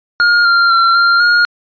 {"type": "tone with pitch steps", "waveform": "square", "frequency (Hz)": [1420, 1389, 1364, 1388, 1426], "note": ["F6", "F6", "F6", "F6", "F6"], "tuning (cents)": [28, -10, -41, -11, 36], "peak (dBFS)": -8, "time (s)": [0.2, 1.45], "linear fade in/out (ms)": 0, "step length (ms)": 250, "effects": ["resampled to 11025 Hz"]}